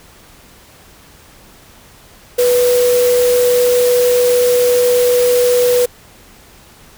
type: tone in noise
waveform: sine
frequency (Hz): 491.4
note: B4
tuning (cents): -9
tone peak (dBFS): -9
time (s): 2.38-5.86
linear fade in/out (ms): 10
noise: white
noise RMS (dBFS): -22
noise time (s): 2.38-5.86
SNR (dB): +10
effects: pink hiss -43 dBFS RMS until 6.97 s